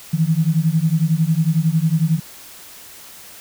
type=beating tone pair; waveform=sine; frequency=155.56 / 166.56 Hz; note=D#3 / E3; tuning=0 / +18 cents; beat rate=11 Hz; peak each=-17 dBFS; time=0.13-2.2 s; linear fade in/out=10 ms; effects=white hiss -40 dBFS RMS until 3.4 s